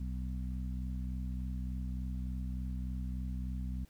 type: harmonic tone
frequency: 63.4 Hz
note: B1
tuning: 46 cents sharp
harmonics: 1 / 2 / 3 / 4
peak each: -36 / -45 / -43 / -49 dBFS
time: 0-3.85 s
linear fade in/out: 5 ms
effects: pink hiss -67 dBFS RMS until 3.89 s